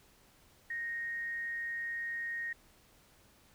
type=tone with amplitude modulation; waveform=sine; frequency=1864.7 Hz; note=A#6; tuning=in tune; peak=-34 dBFS; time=0.7-2.53 s; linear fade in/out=5 ms; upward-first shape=sine; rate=284 Hz; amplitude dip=25%; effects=pink hiss -64 dBFS RMS until 3.54 s